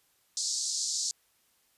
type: band-pass noise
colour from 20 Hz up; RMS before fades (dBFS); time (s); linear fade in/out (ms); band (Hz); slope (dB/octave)
white; -32; 0.37-1.11; 0; 4300 to 7800; 48
effects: white hiss -69 dBFS RMS until 1.77 s + resampled to 32000 Hz